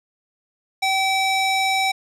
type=tone with band-pass filter; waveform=square; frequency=769 Hz; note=G5; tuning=33 cents flat; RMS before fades=-20 dBFS; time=0.82-1.92 s; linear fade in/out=10 ms; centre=3100 Hz; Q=0.66; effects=none